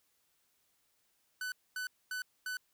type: tone bursts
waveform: 45% pulse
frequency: 1500 Hz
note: F#6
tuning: 23 cents sharp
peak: -36 dBFS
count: 4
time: 1.41-2.57 s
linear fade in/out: 2 ms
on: 110 ms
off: 240 ms
effects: white hiss -75 dBFS RMS until 2.73 s